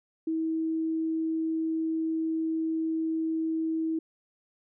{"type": "tone", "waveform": "sine", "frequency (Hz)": 321.9, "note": "E4", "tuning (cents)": -41, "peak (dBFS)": -26, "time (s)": [0.27, 3.99], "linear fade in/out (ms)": 5, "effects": []}